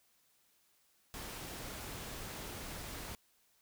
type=noise; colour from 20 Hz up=pink; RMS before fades=-45 dBFS; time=1.14-3.15 s; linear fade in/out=0 ms; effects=white hiss -72 dBFS RMS until 3.61 s